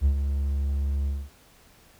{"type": "tone with ADSR envelope", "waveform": "triangle", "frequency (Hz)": 69.9, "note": "C#2", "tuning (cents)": 15, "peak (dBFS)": -13, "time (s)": [0.01, 1.3], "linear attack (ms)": 44, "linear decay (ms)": 85, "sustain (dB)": -8, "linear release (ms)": 230, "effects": ["tanh soft clip ceiling -10 dBFS", "pink hiss -56 dBFS RMS until 1.99 s"]}